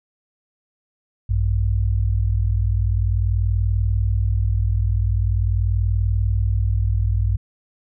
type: tone pair together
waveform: sine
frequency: 57.57 / 98 Hz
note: A#1 / G2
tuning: -21 / 0 cents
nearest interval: major sixth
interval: 921 cents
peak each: -19 dBFS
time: 1.29-7.37 s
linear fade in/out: 10 ms
effects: none